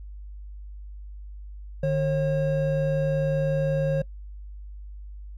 triangle tone pair together, 151.8 / 541 Hz, D#3 / C#5, -42 / -42 cents, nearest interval octave + minor seventh, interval 2200 cents, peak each -22 dBFS, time 1.83-4.02 s, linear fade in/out 5 ms, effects noise-tail reverb RT60 0.1 s tail -23 dB re dry + added 50 Hz sine -37 dBFS peak until 5.37 s

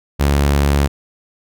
sawtooth tone, 71 Hz, C#2, 42 cents sharp, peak -8 dBFS, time 0.19-0.88 s, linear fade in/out 20 ms, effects none

